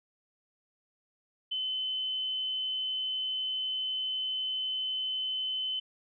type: tone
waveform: sine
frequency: 3044 Hz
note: F#7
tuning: 48 cents sharp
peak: -30 dBFS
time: 1.51-5.8 s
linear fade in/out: 10 ms
effects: none